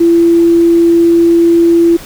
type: tone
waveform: sine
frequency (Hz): 337.5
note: E4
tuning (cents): +41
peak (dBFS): -4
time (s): 0-1.97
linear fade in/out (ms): 10
effects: pink hiss -31 dBFS RMS until 2.05 s